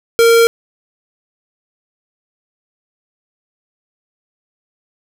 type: tone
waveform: square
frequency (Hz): 462.1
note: A#4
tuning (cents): -15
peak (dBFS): -7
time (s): 0.19-0.47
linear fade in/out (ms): 0
effects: 8-bit